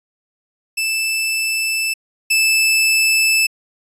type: tone pair in turn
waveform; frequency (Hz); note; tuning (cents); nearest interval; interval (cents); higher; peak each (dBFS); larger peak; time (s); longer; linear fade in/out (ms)
sawtooth; 2639 / 2630; E7 / E7; +1 / -5; unison; 6; first; -14 / -9; second; 0.77-1.94 / 2.3-3.47; neither; 10
effects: resampled to 32000 Hz